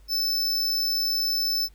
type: tone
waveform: square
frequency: 5274 Hz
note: E8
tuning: in tune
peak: -23 dBFS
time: 0.08-1.69 s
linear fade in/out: 50 ms
effects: added 50 Hz sine -49 dBFS peak until 1.74 s + pink hiss -63 dBFS RMS until 1.74 s